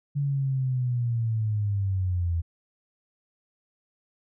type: linear sweep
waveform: sine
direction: down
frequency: 143.7 to 82.41 Hz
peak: -23 dBFS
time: 0.15-2.42 s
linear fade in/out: 20 ms
effects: none